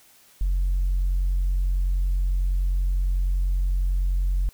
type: tone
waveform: sine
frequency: 45.35 Hz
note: F#1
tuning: 34 cents flat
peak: -18 dBFS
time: 0.41-4.49 s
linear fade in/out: 0 ms
effects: tanh soft clip ceiling -17 dBFS + white hiss -55 dBFS RMS until 4.53 s